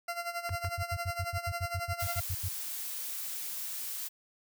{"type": "tone with tremolo", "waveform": "20% pulse", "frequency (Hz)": 689, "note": "F5", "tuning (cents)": -24, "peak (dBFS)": -27, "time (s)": [0.08, 2.2], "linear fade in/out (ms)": 5, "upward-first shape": "sine", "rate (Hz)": 11, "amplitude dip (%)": 75}
{"type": "clicks", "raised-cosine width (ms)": 0.5, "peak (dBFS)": -27, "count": 2, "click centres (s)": [0.493, 0.647]}
{"type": "tone bursts", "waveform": "sine", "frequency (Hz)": 92.1, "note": "F#2", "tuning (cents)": -7, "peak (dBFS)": -31, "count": 15, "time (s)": [0.5, 2.488], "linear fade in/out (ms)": 10, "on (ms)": 56, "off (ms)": 82}
{"type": "noise", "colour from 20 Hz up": "blue", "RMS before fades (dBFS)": -38, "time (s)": [1.99, 4.09], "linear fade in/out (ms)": 20}
{"effects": []}